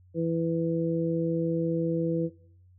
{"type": "harmonic tone", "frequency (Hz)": 165.5, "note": "E3", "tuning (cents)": 7, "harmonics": [1, 2, 3], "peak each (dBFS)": [-29, -29, -29], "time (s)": [0.14, 2.3], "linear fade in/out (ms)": 50, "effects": ["noise-tail reverb RT60 0.6 s tail -19 dB re dry", "added 91 Hz sine -54 dBFS peak until 2.78 s"]}